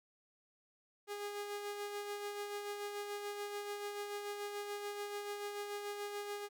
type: tone with tremolo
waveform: sawtooth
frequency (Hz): 410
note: G#4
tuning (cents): -22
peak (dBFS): -35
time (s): 1.07-6.49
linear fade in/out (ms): 50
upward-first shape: sine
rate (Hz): 6.9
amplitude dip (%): 40
effects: none